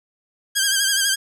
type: tone with vibrato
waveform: 10% pulse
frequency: 1600 Hz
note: G6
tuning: 35 cents sharp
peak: -8 dBFS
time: 0.55-1.16 s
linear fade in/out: 20 ms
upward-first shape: sine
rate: 12 Hz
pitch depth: 56 cents each way
effects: none